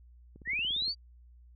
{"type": "click train", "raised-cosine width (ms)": 3, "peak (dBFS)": -38, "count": 10, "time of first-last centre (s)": [0.36, 0.88], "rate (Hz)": 17.3}
{"type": "linear sweep", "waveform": "sine", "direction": "up", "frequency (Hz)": [1760, 4699], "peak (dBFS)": -29, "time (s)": [0.45, 0.95], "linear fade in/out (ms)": 50}
{"effects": ["added 60 Hz sine -53 dBFS peak until 1.55 s"]}